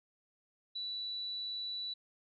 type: tone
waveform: sine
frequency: 3951 Hz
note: B7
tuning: in tune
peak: -37 dBFS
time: 0.75-1.94 s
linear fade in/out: 10 ms
effects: none